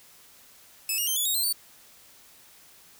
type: tone with pitch steps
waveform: 5% pulse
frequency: 2600 / 2852 / 3128 / 3431 / 3763 / 4127 / 4527 Hz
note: E7 / F7 / G7 / A7 / A#7 / C8 / C#8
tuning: -24 / +36 / -4 / -44 / +16 / -25 / +36 cents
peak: -17 dBFS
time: 0.89-1.527 s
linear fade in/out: 2 ms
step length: 91 ms
effects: white hiss -54 dBFS RMS until 2.99 s